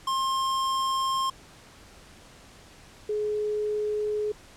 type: tone pair in turn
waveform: square / sine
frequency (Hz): 1063 / 421.9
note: C6 / G#4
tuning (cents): +27 / +27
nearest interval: octave + major third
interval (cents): 1600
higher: first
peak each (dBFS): -25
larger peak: neither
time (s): 0.07-1.3 / 3.09-4.32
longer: neither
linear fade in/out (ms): 5
effects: pink hiss -51 dBFS RMS until 4.56 s + low-pass 9000 Hz 12 dB/octave